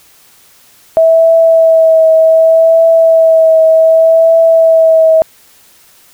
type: tone with vibrato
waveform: sine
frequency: 650 Hz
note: E5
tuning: 24 cents flat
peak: -3 dBFS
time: 0.97-5.22 s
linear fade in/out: 0 ms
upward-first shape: triangle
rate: 0.66 Hz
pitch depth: 22 cents each way
effects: white hiss -44 dBFS RMS until 6.13 s